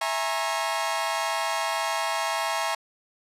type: chord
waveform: sawtooth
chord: A# half-diminished seventh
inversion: second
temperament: equal with one note detuned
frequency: 659.3 / 830.6 / 932.3 / 1087.2 Hz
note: E5 / G#5 / A#5 / C#6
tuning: 0 / 0 / 0 / -34 cents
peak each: -27 dBFS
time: 0.01-2.75 s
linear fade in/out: 5 ms
effects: low-pass 11000 Hz 12 dB/octave